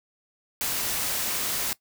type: noise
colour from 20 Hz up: white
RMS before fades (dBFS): -28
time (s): 0.61-1.73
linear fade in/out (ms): 0
effects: noise-tail reverb RT60 0.1 s tail -19 dB re dry